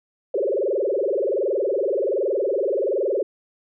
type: tone with frequency modulation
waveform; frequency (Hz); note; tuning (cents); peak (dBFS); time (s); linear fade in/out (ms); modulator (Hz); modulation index
sine; 471.2; A#4; +19; -19; 0.34-3.23; 5; 21.3; 4.8
effects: none